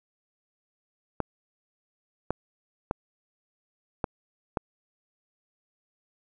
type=clicks; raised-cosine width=1 ms; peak=-12 dBFS; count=5; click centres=1.203 / 2.306 / 2.911 / 4.042 / 4.572 s; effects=none